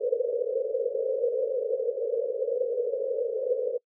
white band-pass noise, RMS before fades -28 dBFS, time 0-3.78 s, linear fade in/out 10 ms, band 450 to 530 Hz, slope 96 dB/octave, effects noise-tail reverb RT60 0.1 s tail -26 dB re dry

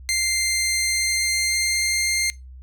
15% pulse tone with pitch glide, 2093 to 2108 Hz, C7 to C7, 0 to +12 cents, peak -13 dBFS, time 0.09-2.3 s, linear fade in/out 0 ms, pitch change +12 cents, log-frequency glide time 0.82-2.04 s, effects noise-tail reverb RT60 0.2 s tail -20 dB re dry + added 64 Hz sine -38 dBFS peak until 2.62 s

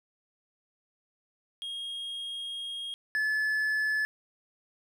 triangle tone pair in turn, 3258 / 1725.9 Hz, G#7 / A6, -34 / -34 cents, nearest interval major seventh, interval 1100 cents, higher first, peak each -33 / -24 dBFS, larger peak second, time 1.62-2.94 / 3.15-4.05 s, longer first, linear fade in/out 0 ms, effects none

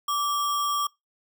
sine tone with sample-and-hold, 1165 Hz, D6, 14 cents flat, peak -23 dBFS, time 0.08-0.87 s, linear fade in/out 5 ms, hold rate 4410 Hz, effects noise-tail reverb RT60 0.2 s tail -24 dB re dry

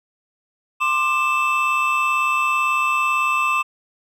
triangle tone cluster, 1051 / 1189 / 2636 Hz, C6 / D6 / E7, +7 / +21 / -1 cents, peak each -21 / -19 / -19 dBFS, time 0.8-3.63 s, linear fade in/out 20 ms, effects none

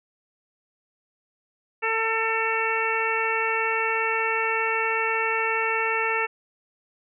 harmonic tone, 447.9 Hz, A4, 31 cents sharp, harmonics 1 / 2 / 3 / 4 / 5 / 6, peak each -29 / -29 / -29 / -29 / -29 / -29 dBFS, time 1.82-6.27 s, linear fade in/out 20 ms, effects none

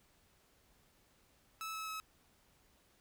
sawtooth tone with pitch steps, 1305 / 1296.7 / 1288.5 Hz, E6 / E6 / E6, -18 / -29 / -40 cents, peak -37 dBFS, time 1.61-2 s, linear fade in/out 0 ms, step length 130 ms, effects pink hiss -70 dBFS RMS until 3 s

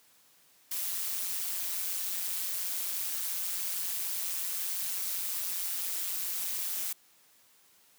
blue noise with amplitude modulation, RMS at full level -31 dBFS, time 0.71-6.93 s, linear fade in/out 5 ms, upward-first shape sine, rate 183 Hz, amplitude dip 65%, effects white hiss -63 dBFS RMS until 7.98 s + high-pass 100 Hz 12 dB/octave

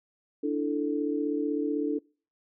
sine chord, D suspended second, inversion none, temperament equal, 293.7 / 329.6 / 440 Hz, D4 / E4 / A4, 0 / 0 / 0 cents, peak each -28 / -33 / -31 dBFS, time 0.43-1.99 s, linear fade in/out 10 ms, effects noise-tail reverb RT60 0.4 s tail -26 dB re dry

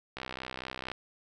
click train, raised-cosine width 0.3 ms, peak -21 dBFS, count 49, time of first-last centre 0.17-0.917 s, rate 64.3 Hz, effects none

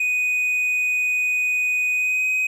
triangle tone with pitch glide, 2489 to 2515 Hz, D#7 to D#7, 0 to +18 cents, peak -17 dBFS, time 0-2.47 s, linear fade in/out 5 ms, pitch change +18 cents, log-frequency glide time 1.92-2.28 s, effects none

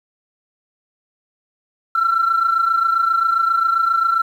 sine tone pair together, 1344.5 / 1372 Hz, E6 / F6, +34 / -31 cents, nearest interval unison, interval 35 cents, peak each -14 / -19 dBFS, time 1.95-4.22 s, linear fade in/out 5 ms, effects tanh soft clip ceiling -9 dBFS + 8-bit

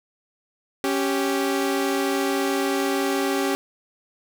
sawtooth tone pair together, 276.6 / 390.3 Hz, C#4 / G4, -4 / -8 cents, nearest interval tritone, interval 596 cents, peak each -20 dBFS, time 0.84-3.55 s, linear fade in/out 0 ms, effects none

